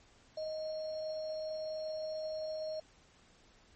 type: tone with sample-and-hold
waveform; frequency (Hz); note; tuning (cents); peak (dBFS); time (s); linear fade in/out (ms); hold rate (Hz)
sine; 625; D#5; +8; -36; 0.37-2.8; 5; 4900
effects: pink hiss -64 dBFS RMS until 3.75 s + MP3 32 kbps